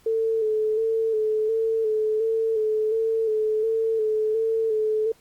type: tone with vibrato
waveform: sine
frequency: 440 Hz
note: A4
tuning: in tune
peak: -20 dBFS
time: 0.06-5.12 s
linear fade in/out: 5 ms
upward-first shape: square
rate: 1.4 Hz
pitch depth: 31 cents each way
effects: pink hiss -58 dBFS RMS until 5.2 s + Opus 48 kbps